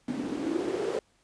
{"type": "noise with band-pass filter sweep", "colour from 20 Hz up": "white", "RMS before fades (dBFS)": -31, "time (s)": [0.08, 0.99], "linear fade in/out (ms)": 2, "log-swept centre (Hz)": [240, 450], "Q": 8.4, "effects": ["pink hiss -67 dBFS RMS until 1.23 s", "resampled to 22050 Hz"]}